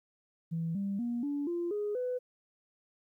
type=tone with pitch steps; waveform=sine; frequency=164.81 / 198.27 / 238.5 / 287 / 345.2 / 415.3 / 499.6 Hz; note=E3 / G3 / A#3 / D4 / F4 / G#4 / B4; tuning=0 / +20 / +40 / -40 / -20 / 0 / +20 cents; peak=-30 dBFS; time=0.51-2.19 s; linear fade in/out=20 ms; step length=240 ms; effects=tanh soft clip ceiling -26 dBFS + 12-bit